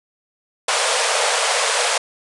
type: band-pass noise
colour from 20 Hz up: pink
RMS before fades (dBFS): -19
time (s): 0.68-1.98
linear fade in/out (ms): 5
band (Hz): 450 to 10000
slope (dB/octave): 96
effects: none